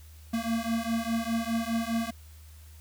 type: beating tone pair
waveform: square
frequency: 226.5 / 231.4 Hz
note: A#3 / A#3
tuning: -50 / -13 cents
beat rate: 4.9 Hz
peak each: -31 dBFS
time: 0.33-2.11 s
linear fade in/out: 10 ms
effects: added 77 Hz sine -47 dBFS peak until 2.8 s + white hiss -58 dBFS RMS until 2.8 s